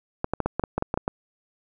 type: clicks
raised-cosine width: 1 ms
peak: -10 dBFS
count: 11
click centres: 0.244 / 0.336 / 0.403 / 0.46 / 0.596 / 0.638 / 0.78 / 0.824 / 0.941 / 0.975 / 1.079 s
effects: none